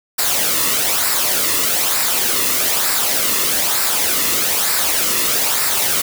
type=noise with flanger; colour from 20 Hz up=white; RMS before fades=-17 dBFS; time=0.18-6.02 s; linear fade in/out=10 ms; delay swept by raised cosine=0.31 to 1.31 ms; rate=1.1 Hz; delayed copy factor=-0.55; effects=none